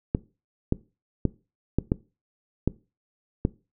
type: clicks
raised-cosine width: 3 ms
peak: -8 dBFS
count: 7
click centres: 0.149 / 0.724 / 1.253 / 1.786 / 1.919 / 2.676 / 3.451 s
effects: noise-tail reverb RT60 0.3 s tail -20 dB re dry